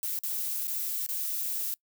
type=noise with dropouts; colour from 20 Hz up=violet; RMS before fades=-32 dBFS; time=0.03-1.74 s; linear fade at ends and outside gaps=0 ms; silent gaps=0.189-0.235 / 0.671-0.679 / 1.063-1.089 s; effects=noise-tail reverb RT60 0.1 s tail -24 dB re dry